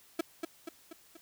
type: tone with echo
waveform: 35% pulse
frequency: 329.6 Hz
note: E4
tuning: in tune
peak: -26 dBFS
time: 0.19-0.21 s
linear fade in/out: 5 ms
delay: 240 ms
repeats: 4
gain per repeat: -5 dB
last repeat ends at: 1.17 s
effects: white hiss -61 dBFS RMS until 1.21 s